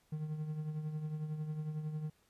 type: tone with tremolo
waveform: triangle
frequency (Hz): 153.8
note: D#3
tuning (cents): -20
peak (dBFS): -32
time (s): 0.12-2.1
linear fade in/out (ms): 5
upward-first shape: triangle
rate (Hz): 11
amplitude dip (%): 60
effects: pink hiss -72 dBFS RMS until 2.29 s + resampled to 32000 Hz